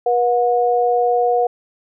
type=tone pair together; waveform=sine; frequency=483.2 / 724 Hz; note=B4 / F#5; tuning=-38 / -38 cents; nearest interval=perfect fifth; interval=700 cents; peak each=-16 dBFS; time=0.06-1.47 s; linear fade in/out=5 ms; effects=none